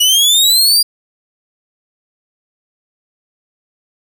sawtooth exponential sweep, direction up, 2900 to 4831 Hz, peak -5 dBFS, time 0-0.83 s, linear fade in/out 10 ms, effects none

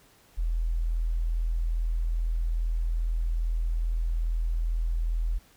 sine tone, 41.2 Hz, E1, in tune, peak -24 dBFS, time 0.37-5.39 s, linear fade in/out 20 ms, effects pink hiss -59 dBFS RMS until 5.56 s

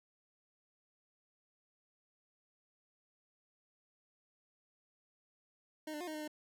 25% pulse tone with pitch steps, 309.5 / 298.5 / 356.3 / 311 / 305.5 / 303.1 Hz, D#4 / D4 / F4 / D#4 / D#4 / D#4, -9 / +28 / +35 / -1 / -32 / -45 cents, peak -37 dBFS, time 5.87-6.278 s, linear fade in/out 5 ms, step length 68 ms, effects none

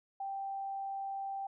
sine tone, 784 Hz, G5, in tune, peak -36 dBFS, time 0.2-1.47 s, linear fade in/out 5 ms, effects none

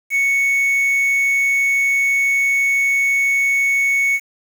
triangle tone with quantisation, 2217 Hz, C#7, in tune, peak -12 dBFS, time 0.1-4.2 s, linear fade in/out 50 ms, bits 6, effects none

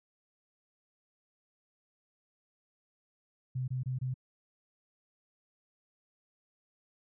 sine tone bursts, 128.4 Hz, C3, 32 cents flat, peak -31 dBFS, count 4, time 3.55-4.142 s, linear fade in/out 10 ms, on 130 ms, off 24 ms, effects none

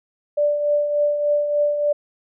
sine tone with tremolo, 587.3 Hz, D5, in tune, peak -14 dBFS, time 0.37-1.93 s, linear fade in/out 10 ms, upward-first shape triangle, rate 3.4 Hz, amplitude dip 55%, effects none

